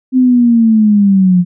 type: linear sweep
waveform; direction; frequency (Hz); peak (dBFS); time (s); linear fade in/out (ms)
sine; down; 260 to 174.61; -5; 0.12-1.45; 50
effects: none